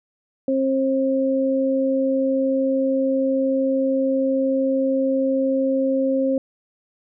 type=tone pair together; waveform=sine; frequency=267 / 534 Hz; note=C4 / C5; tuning=+35 / +35 cents; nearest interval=octave; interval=1200 cents; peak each=-20 dBFS; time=0.48-6.38 s; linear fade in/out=2 ms; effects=none